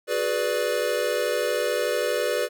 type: chord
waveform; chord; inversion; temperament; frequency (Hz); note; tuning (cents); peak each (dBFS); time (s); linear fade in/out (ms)
square; G# half-diminished seventh; third; equal with one note detuned; 370 / 422.1 / 493.9 / 587.3; F#4 / G#4 / B4 / D5; 0 / +28 / 0 / 0; -33 / -30 / -27 / -28; 0.07-2.49; 50
effects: none